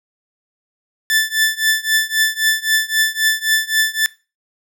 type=tone with tremolo; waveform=sawtooth; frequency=1758 Hz; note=A6; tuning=2 cents flat; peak=-7 dBFS; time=1.1-4.06 s; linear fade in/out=0 ms; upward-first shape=triangle; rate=3.8 Hz; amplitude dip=95%; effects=noise-tail reverb RT60 0.3 s tail -21 dB re dry